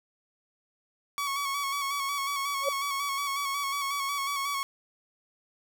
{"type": "tone with vibrato", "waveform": "sawtooth", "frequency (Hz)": 1119, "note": "C#6", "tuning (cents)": 16, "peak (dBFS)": -25, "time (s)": [1.18, 4.63], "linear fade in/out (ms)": 0, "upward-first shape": "square", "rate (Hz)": 5.5, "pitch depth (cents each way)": 31}
{"type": "tone with exponential growth", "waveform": "sine", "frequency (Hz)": 554.4, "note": "C#5", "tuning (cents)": 0, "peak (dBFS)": -21, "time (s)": [2.6, 2.69], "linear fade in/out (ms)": 5, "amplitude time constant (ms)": 19}
{"effects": []}